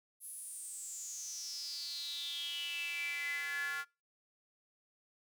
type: tone with high-pass filter sweep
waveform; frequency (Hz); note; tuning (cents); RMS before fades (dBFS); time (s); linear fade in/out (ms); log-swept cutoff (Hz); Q
square; 155.56; D#3; 0; -41; 0.2-3.85; 50; 11000 to 1500; 9.3
effects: noise-tail reverb RT60 0.3 s tail -25 dB re dry